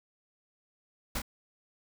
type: noise with echo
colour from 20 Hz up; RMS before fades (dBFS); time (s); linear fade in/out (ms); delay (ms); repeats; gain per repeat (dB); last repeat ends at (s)
pink; -32; 1.15-1.19; 5; 29; 1; -5; 1.219
effects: none